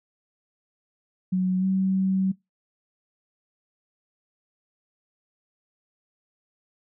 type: tone with pitch glide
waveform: sine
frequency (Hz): 185 to 190.2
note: F#3 to F#3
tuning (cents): 0 to +48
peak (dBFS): -20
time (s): 1.32-2.32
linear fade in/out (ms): 10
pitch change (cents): +48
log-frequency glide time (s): 1.59-1.65
effects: noise-tail reverb RT60 0.2 s tail -23 dB re dry